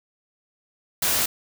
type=noise; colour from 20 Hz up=white; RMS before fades=-22 dBFS; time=1.02-1.26 s; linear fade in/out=5 ms; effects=none